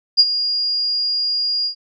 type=tone with ADSR envelope; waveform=sine; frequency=4841 Hz; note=D#8; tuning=48 cents flat; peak=-5 dBFS; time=0.17-1.75 s; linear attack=27 ms; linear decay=44 ms; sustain=-12 dB; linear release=95 ms; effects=none